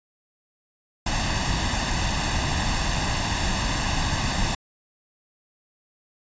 pink noise with comb filter, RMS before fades -24 dBFS, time 1.06-4.55 s, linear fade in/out 5 ms, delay 1.1 ms, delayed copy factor +0.65, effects resampled to 16000 Hz

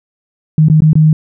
sine tone with dropouts, 155.56 Hz, D#3, in tune, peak -4 dBFS, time 0.58-1.13 s, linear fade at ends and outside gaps 2 ms, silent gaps 0.685-0.699 / 0.805-0.82 / 0.932-0.954 s, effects none

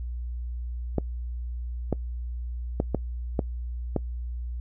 clicks, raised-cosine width 2 ms, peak -10 dBFS, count 6, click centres 0.983 / 1.927 / 2.801 / 2.947 / 3.392 / 3.963 s, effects noise-tail reverb RT60 0.1 s tail -24 dB re dry + added 60 Hz sine -30 dBFS peak until 4.6 s

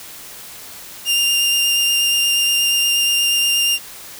sawtooth tone with vibrato, 2800 Hz, F7, 4 cents sharp, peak -11 dBFS, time 1.05-3.79 s, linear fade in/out 50 ms, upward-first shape sine, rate 8.4 Hz, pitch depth 9 cents each way, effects white hiss -36 dBFS RMS until 4.19 s

